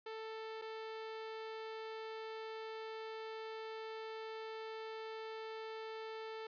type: tone with dropouts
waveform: sawtooth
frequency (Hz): 442.2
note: A4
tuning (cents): +9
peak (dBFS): -40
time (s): 0.06-6.47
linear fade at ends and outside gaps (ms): 5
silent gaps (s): 0.616-0.62
effects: resampled to 11025 Hz + 13-bit